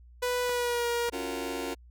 sawtooth tone with pitch glide, 493.9 to 474.1 Hz, B4 to A#4, 0 to +29 cents, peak -23 dBFS, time 0.22-1.1 s, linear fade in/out 10 ms, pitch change -71 cents, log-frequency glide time 0.43-0.87 s
clicks, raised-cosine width 0.5 ms, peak -25 dBFS, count 2, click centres 0.494 / 1.087 s
sawtooth chord, Gb major seventh, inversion second, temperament just, 277.5 / 346.9 / 370 / 462.5 Hz, Db4 / F4 / Gb4 / Bb4, +2 / -12 / 0 / -14 cents, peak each -33 / -34 / -35 / -33 dBFS, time 1.12-1.75 s, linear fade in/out 20 ms
effects added 60 Hz sine -50 dBFS peak until 1.9 s

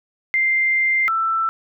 sine tone pair in turn, 2093 / 1330.7 Hz, C7 / E6, 0 / +16 cents, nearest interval minor sixth, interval 784 cents, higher first, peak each -15 / -17 dBFS, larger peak first, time 0.34-1.08 / 1.08-1.49 s, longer first, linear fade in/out 0 ms, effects none

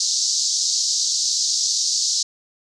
white band-pass noise, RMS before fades -21 dBFS, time 0-2.23 s, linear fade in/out 5 ms, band 4200 to 6800 Hz, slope 48 dB/octave, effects none

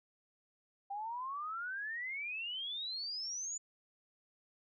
sine exponential sweep, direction up, 784 to 7040 Hz, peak -38 dBFS, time 0.9-3.58 s, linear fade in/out 10 ms, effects none

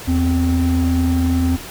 triangle tone pair together, 81.3 / 259.6 Hz, E2 / C4, -23 / -13 cents, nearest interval octave + minor sixth, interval 2010 cents, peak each -14 dBFS, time 0.07-1.57 s, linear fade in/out 20 ms, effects tanh soft clip ceiling -6 dBFS + pink hiss -33 dBFS RMS until 1.7 s

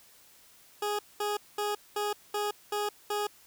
20% pulse tone bursts, 414.8 Hz, G#4, 2 cents flat, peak -24 dBFS, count 7, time 0.82-3.27 s, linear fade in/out 5 ms, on 170 ms, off 210 ms, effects white hiss -58 dBFS RMS until 3.46 s

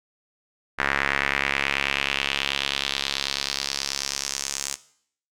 sawtooth tone with band-pass filter sweep, 69.3 Hz, C#2, in tune, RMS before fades -27 dBFS, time 0.78-4.76 s, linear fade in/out 20 ms, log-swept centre 1700 to 7100 Hz, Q 2.4, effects noise-tail reverb RT60 0.6 s tail -17 dB re dry

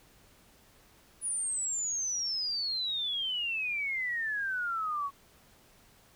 sine exponential sweep, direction down, 9910 to 1099 Hz, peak -30 dBFS, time 1.21-5.11 s, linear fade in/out 50 ms, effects pink hiss -61 dBFS RMS until 6.15 s

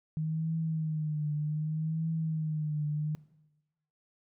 sine tone with vibrato, 155.56 Hz, D#3, in tune, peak -29 dBFS, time 0.17-3.15 s, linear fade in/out 0 ms, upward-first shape triangle, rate 0.65 Hz, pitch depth 79 cents each way, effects noise-tail reverb RT60 1.0 s tail -20 dB re dry

